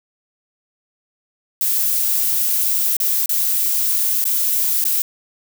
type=noise with dropouts; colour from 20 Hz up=violet; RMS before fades=-18 dBFS; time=1.61-5.02 s; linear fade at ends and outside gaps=1 ms; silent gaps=2.967-3.001 / 3.259-3.293 / 4.241-4.253 / 4.841-4.851 s; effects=none